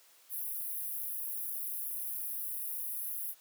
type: high-pass noise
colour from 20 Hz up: white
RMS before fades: -38 dBFS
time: 0.29-3.35 s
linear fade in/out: 50 ms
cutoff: 10000 Hz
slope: 96 dB/octave
effects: white hiss -62 dBFS RMS until 3.4 s + high-pass 400 Hz 12 dB/octave